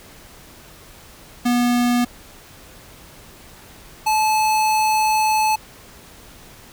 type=tone pair in turn; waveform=square; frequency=242.8 / 865.2 Hz; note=B3 / A5; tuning=-29 / -29 cents; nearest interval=octave + minor seventh; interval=2200 cents; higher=second; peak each=-16 / -16 dBFS; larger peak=neither; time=1.45-2.05 / 4.06-5.56 s; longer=second; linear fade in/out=10 ms; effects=pink hiss -44 dBFS RMS until 6.72 s